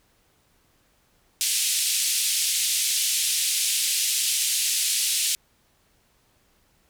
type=band-pass noise; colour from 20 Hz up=white; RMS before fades=-24 dBFS; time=1.41-5.35 s; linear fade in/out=0 ms; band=2600 to 11000 Hz; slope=24 dB/octave; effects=pink hiss -64 dBFS RMS until 6.89 s